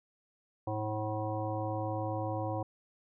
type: harmonic tone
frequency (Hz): 107.6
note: A2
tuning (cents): -38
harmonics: 1 / 3 / 5 / 7 / 9 / 10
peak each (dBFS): -36 / -39 / -38 / -39 / -42 / -49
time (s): 0.67-2.63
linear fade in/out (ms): 5
effects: none